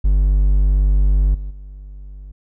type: tone with level steps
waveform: triangle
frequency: 49 Hz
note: G1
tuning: in tune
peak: -9 / -22 / -30 dBFS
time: 0.04-2.32 s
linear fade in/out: 10 ms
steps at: 1.34 / 1.5 s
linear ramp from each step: 10 ms
effects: none